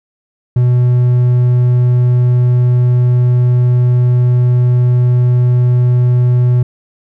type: tone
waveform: triangle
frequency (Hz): 123.47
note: B2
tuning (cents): 0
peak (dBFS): -5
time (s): 0.56-6.63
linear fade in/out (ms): 5
effects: none